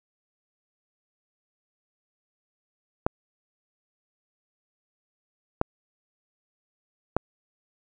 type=clicks; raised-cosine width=1 ms; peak=-7 dBFS; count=3; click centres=3.065 / 5.614 / 7.166 s; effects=none